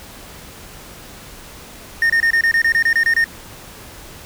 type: tone bursts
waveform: triangle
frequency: 1834 Hz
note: A#6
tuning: 29 cents flat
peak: -10 dBFS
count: 12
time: 2.02-3.242 s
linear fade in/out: 2 ms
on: 78 ms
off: 26 ms
effects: pink hiss -38 dBFS RMS until 4.25 s